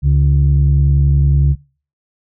sine tone pair together, 70.5 / 141.24 Hz, C#2 / C#3, +30 / +33 cents, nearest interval octave, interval 1203 cents, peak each -10 dBFS, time 0.02-1.56 s, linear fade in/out 50 ms, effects noise-tail reverb RT60 0.4 s tail -23 dB re dry + tanh soft clip ceiling -4 dBFS

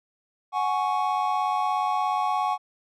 triangle chord, F# suspended second, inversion none, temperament equal with one note detuned, 740 / 836.9 / 1108.7 Hz, F#5 / G#5 / C#6, 0 / +13 / 0 cents, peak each -25 dBFS, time 0.52-2.58 s, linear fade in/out 50 ms, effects none

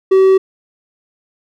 triangle tone, 381.7 Hz, G4, 46 cents flat, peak -4 dBFS, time 0.11-0.38 s, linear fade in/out 10 ms, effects none

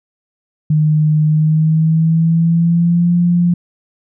sine tone with pitch glide, 153.4 to 174.19 Hz, D#3 to F3, -24 to -4 cents, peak -9 dBFS, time 0.7-3.54 s, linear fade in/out 5 ms, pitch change +220 cents, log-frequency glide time 1.26-3.14 s, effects none

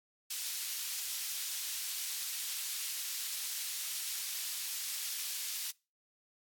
pink high-pass noise, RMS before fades -39 dBFS, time 0.3-5.71 s, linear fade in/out 5 ms, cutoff 3800 Hz, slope 12 dB/octave, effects noise-tail reverb RT60 0.3 s tail -24 dB re dry + AAC 64 kbps

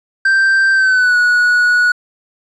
triangle tone with pitch glide, 1568 to 1463 Hz, G6 to F#6, 0 to -20 cents, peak -7 dBFS, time 0.25-1.92 s, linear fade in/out 5 ms, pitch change -120 cents, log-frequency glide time 0.73-1.17 s, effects resampled to 22050 Hz

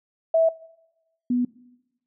sine tone pair in turn, 653 / 246 Hz, E5 / B3, -17 / -7 cents, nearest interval octave + perfect fourth, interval 1690 cents, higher first, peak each -15 / -19 dBFS, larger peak first, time 0.34-0.49 / 1.3-1.45 s, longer neither, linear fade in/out 5 ms, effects noise-tail reverb RT60 1.0 s tail -21 dB re dry

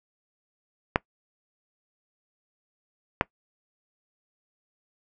clicks, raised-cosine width 0.5 ms, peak -4 dBFS, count 2, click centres 0.959 / 3.211 s, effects noise-tail reverb RT60 0.1 s tail -22 dB re dry

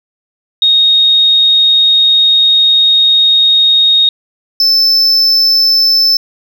sine / triangle tone pair in turn, 3729 / 5274 Hz, A#7 / E8, 0 / 0 cents, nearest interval tritone, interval 600 cents, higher second, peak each -5 dBFS, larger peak neither, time 0.62-4.09 / 4.6-6.17 s, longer first, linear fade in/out 2 ms, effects 7-bit

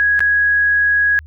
sine tone with dropouts, 1661.2 Hz, G#6, in tune, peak -11 dBFS, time 0-1.19 s, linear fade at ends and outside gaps 0 ms, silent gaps 0.193-0.205 s, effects added 76 Hz sine -35 dBFS peak until 1.26 s

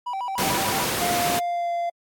triangle tone with vibrato, 870 Hz, A5, 20 cents flat, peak -24 dBFS, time 0.06-0.85 s, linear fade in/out 10 ms, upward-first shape square, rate 6.8 Hz, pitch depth 200 cents each way
pink noise, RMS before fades -24 dBFS, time 0.38-1.39 s, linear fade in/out 0 ms
triangle tone with pitch glide, 703 to 689.3 Hz, F5 to F5, +11 to -23 cents, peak -21 dBFS, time 1.01-1.9 s, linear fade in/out 10 ms, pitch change -34 cents, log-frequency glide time 1.32-1.71 s
effects high-pass 150 Hz 12 dB/octave + AAC 64 kbps

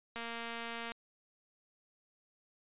click train, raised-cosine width 0.3 ms, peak -26 dBFS, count 177, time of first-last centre 0.16-0.919 s, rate 232 Hz, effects resampled to 8000 Hz

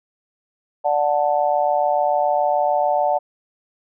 sine chord, D major, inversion none, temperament just, 587.3 / 734.2 / 881 Hz, D5 / F#5 / A5, 0 / -14 / +2 cents, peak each -20 / -19 / -22 dBFS, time 0.84-3.19 s, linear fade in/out 20 ms, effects none

